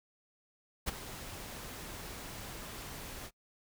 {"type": "noise with ADSR envelope", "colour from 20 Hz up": "pink", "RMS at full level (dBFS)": -33, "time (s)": [0.86, 3.31], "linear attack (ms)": 23, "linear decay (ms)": 18, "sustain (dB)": -12, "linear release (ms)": 54, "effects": ["noise-tail reverb RT60 0.1 s tail -24 dB re dry"]}